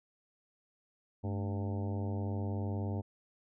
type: harmonic tone with a mistuned harmonic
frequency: 99.5 Hz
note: G2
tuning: 26 cents sharp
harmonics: 1 / 2 / 3 / 4 / 5 / 6 / 7 / 8 / 9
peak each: -34 / -40 / -44 / -46 / -48 / -50 / -51 / -52 / -53 dBFS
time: 1.23-3.02 s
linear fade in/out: 20 ms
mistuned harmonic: 2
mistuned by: +140 cents
effects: none